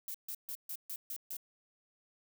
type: noise bursts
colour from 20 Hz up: violet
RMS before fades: -41 dBFS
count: 7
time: 0.08-1.368 s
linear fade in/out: 2 ms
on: 64 ms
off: 140 ms
effects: none